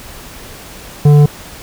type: tone with tanh clipping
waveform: triangle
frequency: 146.83 Hz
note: D3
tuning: in tune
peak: -5 dBFS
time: 1.05-1.26 s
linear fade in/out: 5 ms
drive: 14 dB
effects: pink hiss -33 dBFS RMS until 1.62 s